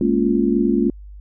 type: chord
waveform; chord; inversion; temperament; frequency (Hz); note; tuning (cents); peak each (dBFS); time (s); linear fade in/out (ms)
sine; Bb minor seventh; third; just; 209.8 / 233.1 / 279.7 / 349.6; Ab3 / Bb3 / Db4 / F4; +18 / 0 / +16 / +2; -20; 0.01-0.9; 2
effects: added 50 Hz sine -35 dBFS peak until 1.2 s